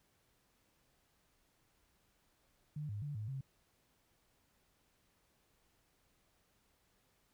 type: tone with pitch steps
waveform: sine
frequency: 150 / 103.3 / 145.7 / 106.8 / 134.7 Hz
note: D3 / G#2 / D3 / G#2 / C#3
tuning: +37 / -9 / -13 / +49 / -49 cents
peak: -39 dBFS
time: 2.76-3.41 s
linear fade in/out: 5 ms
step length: 130 ms
effects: pink hiss -75 dBFS RMS until 7.33 s